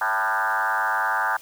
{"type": "tone with frequency modulation", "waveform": "sine", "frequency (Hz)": 1200, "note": "D6", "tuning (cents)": 37, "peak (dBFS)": -20, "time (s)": [0.01, 1.37], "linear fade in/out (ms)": 5, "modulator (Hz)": 105, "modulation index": 4.2, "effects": ["white hiss -47 dBFS RMS until 1.41 s"]}